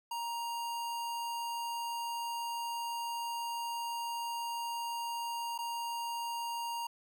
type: tone with dropouts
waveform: square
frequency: 937 Hz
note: A#5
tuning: 9 cents sharp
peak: -36 dBFS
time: 0.11-6.87 s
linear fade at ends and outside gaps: 5 ms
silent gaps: 5.579-5.587 s
effects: none